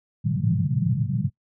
pink band-pass noise, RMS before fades -23 dBFS, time 0.24-1.3 s, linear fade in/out 20 ms, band 100 to 200 Hz, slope 96 dB/octave, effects noise-tail reverb RT60 0.1 s tail -21 dB re dry

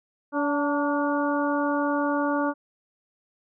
harmonic tone with a mistuned harmonic, 287.6 Hz, D4, 36 cents flat, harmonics 1 / 2 / 3 / 4 / 5, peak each -25 / -28 / -30 / -31 / -32 dBFS, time 0.32-2.54 s, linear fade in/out 50 ms, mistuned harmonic 3, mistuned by +48 cents, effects none

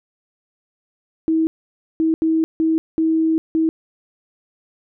sine tone bursts at uneven times, 321.4 Hz, E4, 44 cents flat, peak -14 dBFS, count 6, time 1.28-1.47 / 2-2.14 / 2.22-2.44 / 2.6-2.78 / 2.98-3.38 / 3.55-3.69 s, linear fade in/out 0 ms, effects none

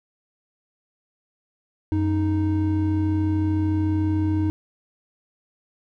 triangle tone pair together, 92.49 / 311.1 Hz, F#2 / D#4, 0 / 0 cents, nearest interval octave + major sixth, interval 2100 cents, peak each -20 dBFS, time 1.92-4.5 s, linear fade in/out 0 ms, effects none

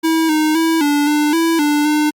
square tone with pitch steps, 323.7 / 309 / 326.1 / 290.6 / 297.9 / 330.2 / 295 / 301.3 Hz, E4 / D#4 / E4 / D4 / D4 / E4 / D4 / D4, -31 / -12 / -19 / -18 / +25 / +3 / +8 / +44 cents, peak -13 dBFS, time 0.03-2.11 s, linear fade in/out 20 ms, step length 260 ms, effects Opus 48 kbps

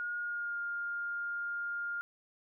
sine tone with pitch glide, 1432 to 1408.2 Hz, F6 to F6, +43 to +14 cents, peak -34 dBFS, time 0-2.01 s, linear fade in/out 0 ms, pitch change -29 cents, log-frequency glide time 0.18-0.6 s, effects none

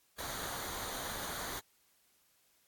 pink noise with comb filter, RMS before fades -41 dBFS, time 0.18-1.6 s, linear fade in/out 10 ms, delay 0.38 ms, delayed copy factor -0.6, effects white hiss -71 dBFS RMS until 2.67 s + AAC 64 kbps

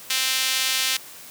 sawtooth tone with high-pass filter, 261.6 Hz, C4, in tune, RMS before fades -23 dBFS, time 0.1-0.97 s, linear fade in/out 5 ms, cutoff 3000 Hz, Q 1.1, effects white hiss -42 dBFS RMS until 1.3 s + high-pass 100 Hz 12 dB/octave

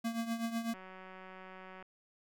square tone with tremolo, 229.6 Hz, A#3, 26 cents flat, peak -32 dBFS, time 0.04-0.74 s, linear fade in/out 10 ms, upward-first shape triangle, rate 8 Hz, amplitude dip 75%
click train, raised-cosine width 0.5 ms, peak -36 dBFS, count 204, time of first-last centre 0.74-1.826 s, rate 187 Hz
effects none

